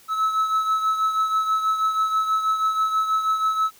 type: beating tone pair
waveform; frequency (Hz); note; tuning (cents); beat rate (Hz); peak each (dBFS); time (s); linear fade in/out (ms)
triangle; 1297 / 1303.2; E6 / E6; -28 / -20; 6.2; -18 / -26; 0.08-3.71; 50
effects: white hiss -52 dBFS RMS until 3.79 s